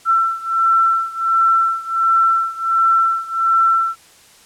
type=beating tone pair; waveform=sine; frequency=1342 / 1343.4 Hz; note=E6 / E6; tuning=+31 / +32 cents; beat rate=1.4 Hz; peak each=-15 / -17 dBFS; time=0.05-3.96 s; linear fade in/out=50 ms; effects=white hiss -47 dBFS RMS until 4.45 s + low-pass 10000 Hz 12 dB/octave